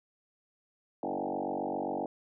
sine tone with frequency modulation, 536 Hz, C5, 42 cents sharp, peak -31 dBFS, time 1.03-2.06 s, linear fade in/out 2 ms, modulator 47.5 Hz, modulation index 6.3, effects none

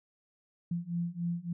sine beating tone pair, 170 / 173.5 Hz, F3 / F3, -46 / -11 cents, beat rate 3.5 Hz, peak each -35 / -34 dBFS, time 0.71-1.53 s, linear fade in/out 5 ms, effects none

